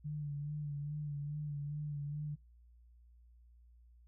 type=tone with vibrato; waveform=sine; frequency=146.83 Hz; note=D3; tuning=in tune; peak=-37 dBFS; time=0.04-2.36 s; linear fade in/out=20 ms; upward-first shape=sine; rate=2.4 Hz; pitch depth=40 cents each way; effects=noise-tail reverb RT60 0.2 s tail -24 dB re dry + added 59 Hz sine -59 dBFS peak until 4.07 s